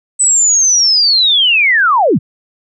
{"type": "linear sweep", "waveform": "sine", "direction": "down", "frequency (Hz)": [8080, 89.9], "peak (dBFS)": -7, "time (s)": [0.19, 2.19], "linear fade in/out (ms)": 20, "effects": []}